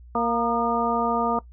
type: harmonic tone with a mistuned harmonic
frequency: 233.1 Hz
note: A#3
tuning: in tune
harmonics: 1 / 2 / 3 / 4 / 5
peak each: -27 / -27 / -27 / -27 / -27 dBFS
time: 0.15-1.39 s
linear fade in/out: 2 ms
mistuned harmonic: 5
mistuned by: +72 cents
effects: noise-tail reverb RT60 0.1 s tail -18 dB re dry + added 60 Hz sine -43 dBFS peak until 1.52 s